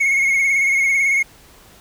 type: tone with vibrato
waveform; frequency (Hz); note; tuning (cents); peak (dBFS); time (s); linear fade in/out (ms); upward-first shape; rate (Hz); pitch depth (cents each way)
triangle; 2181; C#7; -29; -12; 0-1.23; 10; sine; 18; 41
effects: pink hiss -47 dBFS RMS until 1.8 s